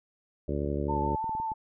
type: harmonic tone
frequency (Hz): 72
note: D2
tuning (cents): -34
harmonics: 1 / 2 / 3 / 4 / 5 / 6 / 7 / 8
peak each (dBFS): -33 / -35 / -37 / -36 / -35 / -37 / -42 / -39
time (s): 0.48-1.16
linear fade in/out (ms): 5
type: clicks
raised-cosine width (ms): 3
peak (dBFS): -30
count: 7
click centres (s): 0.659 / 1.149 / 1.243 / 1.294 / 1.351 / 1.4 / 1.518
type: tone with vibrato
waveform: sine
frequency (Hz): 887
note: A5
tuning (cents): +14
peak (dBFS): -29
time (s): 0.88-1.54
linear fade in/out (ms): 20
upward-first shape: triangle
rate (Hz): 5.9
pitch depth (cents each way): 35
effects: none